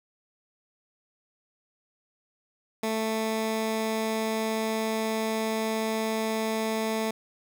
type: tone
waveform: 15% pulse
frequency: 220.8 Hz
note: A3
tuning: 6 cents sharp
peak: -20 dBFS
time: 2.83-7.11 s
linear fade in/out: 5 ms
effects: none